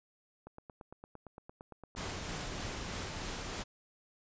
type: click train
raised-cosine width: 1 ms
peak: -34 dBFS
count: 21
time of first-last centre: 0.47-2.748 s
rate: 8.78 Hz
type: noise with tremolo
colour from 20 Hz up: pink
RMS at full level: -39 dBFS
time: 1.96-3.64 s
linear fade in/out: 20 ms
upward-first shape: triangle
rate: 3.2 Hz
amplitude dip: 25%
effects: resampled to 16000 Hz